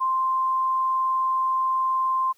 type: tone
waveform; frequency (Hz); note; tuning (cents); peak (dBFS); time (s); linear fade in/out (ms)
sine; 1046.5; C6; 0; -20; 0-2.33; 20
effects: white hiss -63 dBFS RMS until 2.37 s